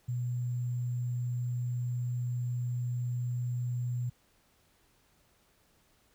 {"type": "tone with sample-and-hold", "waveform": "sine", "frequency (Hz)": 122.7, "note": "B2", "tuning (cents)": -11, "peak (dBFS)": -30, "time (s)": [0.08, 4.1], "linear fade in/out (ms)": 10, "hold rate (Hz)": 7350, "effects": ["pink hiss -68 dBFS RMS until 6.14 s"]}